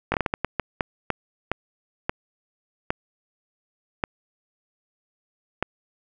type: slowing click train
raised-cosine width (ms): 0.5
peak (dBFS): -7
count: 15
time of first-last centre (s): 0.12-5.626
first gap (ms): 20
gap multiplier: 1.4
effects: none